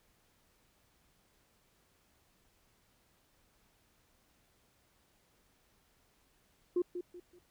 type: tone with echo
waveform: sine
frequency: 354.5 Hz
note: F4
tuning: 26 cents sharp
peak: -26 dBFS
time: 6.76-6.82 s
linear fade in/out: 5 ms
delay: 190 ms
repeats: 3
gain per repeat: -10 dB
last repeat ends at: 7.39 s
effects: tanh soft clip ceiling -24 dBFS + pink hiss -71 dBFS RMS until 7.5 s